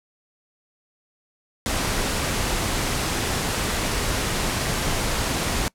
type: noise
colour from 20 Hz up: pink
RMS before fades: -24 dBFS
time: 1.66-5.68 s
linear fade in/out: 0 ms
effects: noise-tail reverb RT60 0.1 s tail -23 dB re dry + low-pass 11000 Hz 12 dB/octave